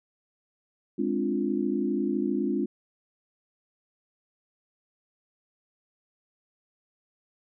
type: chord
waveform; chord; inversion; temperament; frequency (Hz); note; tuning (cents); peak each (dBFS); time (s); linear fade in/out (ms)
sine; D half-diminished seventh; second; equal; 207.7 / 261.6 / 293.7 / 349.2; Ab3 / C4 / D4 / F4; 0 / 0 / 0 / 0; -30; 0.98-2.66; 10
effects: none